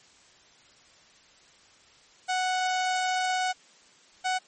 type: tone pair in turn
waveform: sawtooth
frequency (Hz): 740 / 743.3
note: F#5 / F#5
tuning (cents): 0 / +8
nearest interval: unison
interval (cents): 8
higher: second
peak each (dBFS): -21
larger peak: neither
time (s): 2.28-3.53 / 4.24-4.39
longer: first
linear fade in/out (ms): 20
effects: white hiss -57 dBFS RMS until 4.47 s + MP3 32 kbps